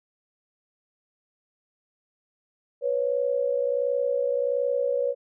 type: tone pair together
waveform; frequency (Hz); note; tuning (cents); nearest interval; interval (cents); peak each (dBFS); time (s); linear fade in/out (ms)
sine; 493 / 554.4; B4 / C#5; -3 / 0; major second; 203; -25; 2.81-5.15; 50
effects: none